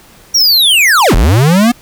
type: linear two-way sweep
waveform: square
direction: down then up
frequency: 5760 to 33.08 to 248.2 Hz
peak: -6 dBFS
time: 0.34-1.72 s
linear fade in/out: 10 ms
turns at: 1.15 s
effects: pink hiss -41 dBFS RMS until 1.81 s